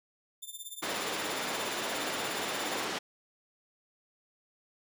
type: tone with tremolo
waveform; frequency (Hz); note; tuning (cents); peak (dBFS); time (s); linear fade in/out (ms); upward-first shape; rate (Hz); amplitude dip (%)
10% pulse; 3571; A7; +25; -30; 0.42-2.85; 10; triangle; 17; 90
type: band-pass noise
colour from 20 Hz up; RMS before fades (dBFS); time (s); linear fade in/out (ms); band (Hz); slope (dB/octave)
pink; -35; 0.82-2.99; 10; 330 to 5300; 12
effects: none